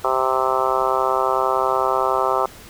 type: harmonic tone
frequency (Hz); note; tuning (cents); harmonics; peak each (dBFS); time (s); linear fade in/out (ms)
130.81; C3; 0; 3 / 4 / 5 / 6 / 7 / 8 / 9 / 10; -25 / -25 / -25 / -25 / -25 / -25 / -25 / -25; 0.04-2.46; 5
effects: pink hiss -42 dBFS RMS until 2.69 s